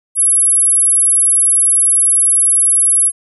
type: tone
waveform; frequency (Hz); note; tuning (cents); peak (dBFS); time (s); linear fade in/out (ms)
sine; 10790; E9; +39; -8; 0.15-3.12; 50
effects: none